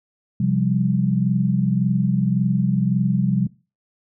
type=chord; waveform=sine; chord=C suspended fourth; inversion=none; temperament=just; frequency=130.81 / 174.42 / 196.22 Hz; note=C3 / F3 / G3; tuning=0 / -2 / +2 cents; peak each=-21 dBFS; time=0.4-3.47 s; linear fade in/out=5 ms; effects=noise-tail reverb RT60 0.3 s tail -19 dB re dry